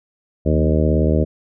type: harmonic tone with a mistuned harmonic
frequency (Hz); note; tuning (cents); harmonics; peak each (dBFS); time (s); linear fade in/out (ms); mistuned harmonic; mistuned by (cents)
77.3; D#2; -11; 1 / 2 / 3 / 4 / 5 / 6 / 7 / 8; -17 / -20 / -22 / -23 / -24 / -25 / -25 / -26; 0.45-1.25; 20; 2; +32
effects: none